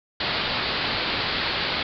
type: low-pass noise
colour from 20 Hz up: white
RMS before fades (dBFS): -26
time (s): 0.2-1.83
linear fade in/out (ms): 5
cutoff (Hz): 4700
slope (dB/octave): 96
effects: none